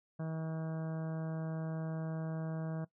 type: harmonic tone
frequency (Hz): 160.3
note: E3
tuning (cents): -48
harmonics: 1 / 2 / 3 / 4 / 5 / 6 / 7 / 8 / 9 / 10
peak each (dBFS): -36 / -48 / -50 / -47 / -56 / -59 / -56 / -63 / -59 / -60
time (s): 0.19-2.85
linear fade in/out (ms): 10
effects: noise-tail reverb RT60 0.1 s tail -19 dB re dry